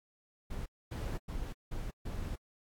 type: noise bursts at uneven times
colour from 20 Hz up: brown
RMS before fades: -38 dBFS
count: 5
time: 0.5-0.66 / 0.91-1.18 / 1.28-1.53 / 1.71-1.91 / 2.05-2.36 s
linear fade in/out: 10 ms
effects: AAC 64 kbps